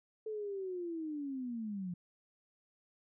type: linear sweep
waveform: sine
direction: down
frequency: 440 to 171.6 Hz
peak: -37 dBFS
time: 0.26-1.94 s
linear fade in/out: 5 ms
effects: none